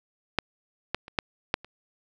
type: clicks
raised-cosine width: 0.3 ms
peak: -6 / -10 / -26 / -7 / -6 / -28 dBFS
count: 6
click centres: 0.387 / 0.946 / 1.081 / 1.188 / 1.541 / 1.646 s
effects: none